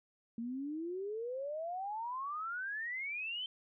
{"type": "exponential sweep", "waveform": "sine", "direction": "up", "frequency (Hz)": [225.8, 3125], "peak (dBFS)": -37, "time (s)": [0.38, 3.46], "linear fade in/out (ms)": 2, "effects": []}